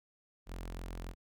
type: tone with notch filter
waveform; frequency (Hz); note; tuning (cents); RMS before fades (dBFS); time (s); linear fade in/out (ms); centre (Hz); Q
sawtooth; 43.65; F1; 0; -43; 0.46-1.15; 50; 120; 2
effects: none